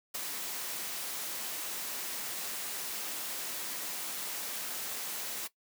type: noise with ADSR envelope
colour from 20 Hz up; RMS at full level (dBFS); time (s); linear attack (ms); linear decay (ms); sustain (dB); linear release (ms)
white; -34; 0.14-5.48; 13; 11; -4; 17
effects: noise-tail reverb RT60 0.1 s tail -17 dB re dry + high-pass 200 Hz 12 dB/octave